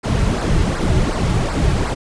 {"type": "noise with flanger", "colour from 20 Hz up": "brown", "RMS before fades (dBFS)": -17, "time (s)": [0.03, 1.95], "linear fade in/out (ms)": 20, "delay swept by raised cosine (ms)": [0.3, 4.1], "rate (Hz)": 2.7, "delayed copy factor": -0.7, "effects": ["resampled to 22050 Hz"]}